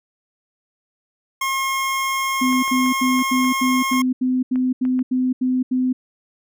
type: tone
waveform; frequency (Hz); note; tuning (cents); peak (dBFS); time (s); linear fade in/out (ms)
25% pulse; 1075; C6; +47; -16; 1.41-4.02; 5
type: tone bursts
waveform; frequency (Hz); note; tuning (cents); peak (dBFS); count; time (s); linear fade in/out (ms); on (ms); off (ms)
sine; 255; C4; -44; -16; 12; 2.41-5.93; 10; 220; 80
type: clicks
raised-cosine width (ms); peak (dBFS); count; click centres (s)
0.5; -23; 9; 2.527 / 2.679 / 2.862 / 3.192 / 3.445 / 3.933 / 4.558 / 4.852 / 4.992
effects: none